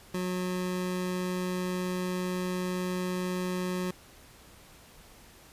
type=tone; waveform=25% pulse; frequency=182 Hz; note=F#3; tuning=28 cents flat; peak=-26 dBFS; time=0.14-3.91 s; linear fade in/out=5 ms; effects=pink hiss -54 dBFS RMS until 5.52 s + resampled to 32000 Hz